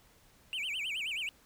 triangle tone with vibrato, 2649 Hz, E7, 8 cents sharp, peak -32 dBFS, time 0.53-1.29 s, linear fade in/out 0 ms, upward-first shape sine, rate 9.4 Hz, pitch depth 290 cents each way, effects pink hiss -63 dBFS RMS until 1.45 s

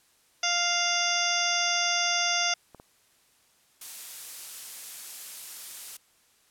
harmonic tone, 698.5 Hz, F5, in tune, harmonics 1 / 2 / 3 / 4 / 5 / 7 / 8 / 9, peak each -32 / -32 / -32 / -32 / -32 / -32 / -32 / -32 dBFS, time 0.43-2.54 s, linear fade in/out 5 ms
clicks, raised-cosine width 1 ms, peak -32 dBFS, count 2, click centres 2.747 / 2.799 s
blue noise, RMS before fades -38 dBFS, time 3.81-5.97 s, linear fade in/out 5 ms
effects white hiss -64 dBFS RMS until 6.5 s + low-pass 12000 Hz 12 dB/octave

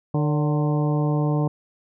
harmonic tone with a mistuned harmonic, 150 Hz, D3, 37 cents sharp, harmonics 1 / 2 / 3 / 4 / 5 / 6 / 7, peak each -20 / -26 / -30 / -32 / -34 / -36 / -37 dBFS, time 0.14-1.48 s, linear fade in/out 5 ms, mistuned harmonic 4, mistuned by -66 cents, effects none

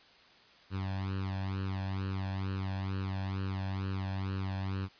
sawtooth tone with flanger, 96 Hz, G2, 36 cents flat, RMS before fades -35 dBFS, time 0.7-4.89 s, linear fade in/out 50 ms, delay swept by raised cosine 0.7 to 1.2 ms, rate 2.2 Hz, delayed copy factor +0.9, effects white hiss -59 dBFS RMS until 4.99 s + resampled to 11025 Hz

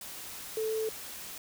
sine tone in noise, 440 Hz, A4, in tune, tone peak -29 dBFS, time 0.57-0.89 s, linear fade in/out 2 ms, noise white, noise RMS -43 dBFS, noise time 0.01-1.38 s, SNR +11 dB, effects none

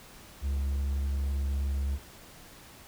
triangle tone, 69.1 Hz, C#2, 5 cents flat, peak -25 dBFS, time 0.41-1.99 s, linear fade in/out 50 ms, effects pink hiss -51 dBFS RMS until 2.87 s

